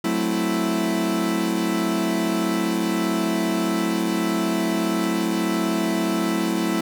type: chord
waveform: 40% pulse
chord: F# half-diminished seventh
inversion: none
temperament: equal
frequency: 185 / 220 / 261.6 / 329.6 Hz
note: F#3 / A3 / C4 / E4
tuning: 0 / 0 / 0 / 0 cents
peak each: -26 / -25 / -29 / -23 dBFS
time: 0.04-6.81 s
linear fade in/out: 5 ms
effects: none